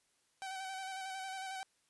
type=tone with vibrato; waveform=sawtooth; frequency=764 Hz; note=G5; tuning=45 cents flat; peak=-37 dBFS; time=0.42-1.63 s; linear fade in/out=0 ms; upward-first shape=square; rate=11 Hz; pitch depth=24 cents each way; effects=white hiss -75 dBFS RMS until 1.89 s + resampled to 24000 Hz